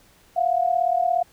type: tone pair together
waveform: sine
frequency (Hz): 685.8 / 723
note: F5 / F#5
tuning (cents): -32 / -40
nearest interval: minor second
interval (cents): 92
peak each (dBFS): -21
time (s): 0.36-1.23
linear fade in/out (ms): 10
effects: pink hiss -56 dBFS RMS until 1.32 s